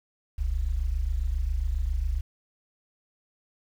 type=tone pair together; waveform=sine; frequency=40.14 / 67.5 Hz; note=E1 / C#2; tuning=-45 / -45 cents; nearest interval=major sixth; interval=900 cents; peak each=-27 dBFS; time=0.38-2.21 s; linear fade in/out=10 ms; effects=9-bit